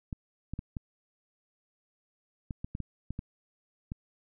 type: clicks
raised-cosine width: 5 ms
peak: -23 dBFS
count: 11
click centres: 0.128 / 0.536 / 0.591 / 0.768 / 2.508 / 2.645 / 2.751 / 2.803 / 3.106 / 3.191 / 3.919 s
effects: none